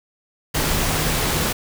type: tone in noise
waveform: sine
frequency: 155.56 Hz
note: D#3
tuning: in tune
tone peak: -29 dBFS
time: 0.54-1.46 s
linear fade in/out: 10 ms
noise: pink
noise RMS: -21 dBFS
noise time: 0.54-1.53 s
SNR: -11 dB
effects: none